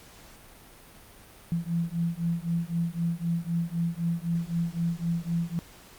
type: beating tone pair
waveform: sine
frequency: 167 / 170.9 Hz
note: E3 / F3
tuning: +23 / -37 cents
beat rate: 3.9 Hz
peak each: -29 dBFS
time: 1.52-5.59 s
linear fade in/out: 0 ms
effects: pink hiss -51 dBFS RMS until 5.98 s + Opus 48 kbps